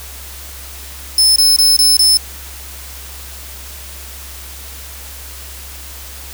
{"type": "tone bursts", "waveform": "sawtooth", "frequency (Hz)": 5250, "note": "E8", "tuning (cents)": -8, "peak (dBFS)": -5, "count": 5, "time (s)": [1.18, 2.172], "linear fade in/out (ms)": 2, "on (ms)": 180, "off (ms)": 23, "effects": ["added 67 Hz sine -33 dBFS peak until 6.33 s", "white hiss -33 dBFS RMS until 6.33 s"]}